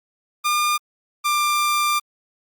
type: tone pair in turn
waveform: sawtooth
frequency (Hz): 1205 / 1189.1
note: D6 / D6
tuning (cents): +44 / +21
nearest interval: unison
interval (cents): 23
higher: first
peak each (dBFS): -14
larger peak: neither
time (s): 0.44-0.78 / 1.24-2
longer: second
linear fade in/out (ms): 20
effects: Opus 48 kbps